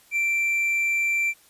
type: tone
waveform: triangle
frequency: 2349 Hz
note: D7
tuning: in tune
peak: -19 dBFS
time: 0.11-1.34 s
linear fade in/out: 50 ms
effects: white hiss -56 dBFS RMS until 1.49 s + resampled to 32000 Hz